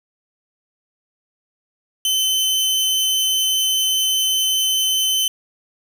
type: tone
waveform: sawtooth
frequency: 3059 Hz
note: G7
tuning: 43 cents flat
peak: -13 dBFS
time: 2.05-5.28 s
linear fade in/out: 2 ms
effects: none